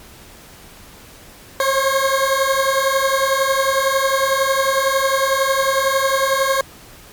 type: beating tone pair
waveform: 20% pulse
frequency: 534 / 545 Hz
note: C5 / C#5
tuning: +35 / -29 cents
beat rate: 11 Hz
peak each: -13 dBFS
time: 1.6-6.61 s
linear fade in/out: 2 ms
effects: pink hiss -42 dBFS RMS until 7.12 s + MP3 96 kbps